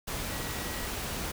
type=tone in noise; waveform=sine; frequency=1922 Hz; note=B6; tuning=48 cents flat; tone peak=-45 dBFS; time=0.3-0.87 s; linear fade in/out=10 ms; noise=pink; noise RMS=-35 dBFS; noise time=0.07-1.32 s; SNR=-13 dB; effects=none